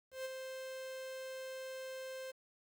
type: tone with ADSR envelope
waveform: 45% pulse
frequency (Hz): 523.3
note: C5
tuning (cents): 0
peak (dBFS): -38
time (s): 0.11-2.32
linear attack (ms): 140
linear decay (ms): 22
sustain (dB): -5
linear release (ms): 17
effects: 11-bit